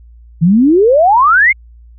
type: exponential sweep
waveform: sine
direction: up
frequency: 155.7 to 2217 Hz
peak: -5 dBFS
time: 0.41-1.53 s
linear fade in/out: 20 ms
effects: added 58 Hz sine -36 dBFS peak until 1.98 s